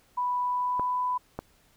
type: tone with pitch glide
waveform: sine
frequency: 987.8 to 997 Hz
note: B5 to B5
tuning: 0 to +16 cents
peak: -25 dBFS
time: 0.17-1.18 s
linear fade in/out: 10 ms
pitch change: +16 cents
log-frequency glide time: 0.4-1 s
type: clicks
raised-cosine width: 1 ms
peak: -18 dBFS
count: 2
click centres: 0.796 / 1.39 s
effects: pink hiss -63 dBFS RMS until 1.76 s